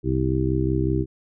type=harmonic tone; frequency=65.41 Hz; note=C2; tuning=in tune; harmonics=1 / 2 / 3 / 4 / 5 / 6; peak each=-26 / -24 / -34 / -30 / -25 / -27 dBFS; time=0.03-1.06 s; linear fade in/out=50 ms; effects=none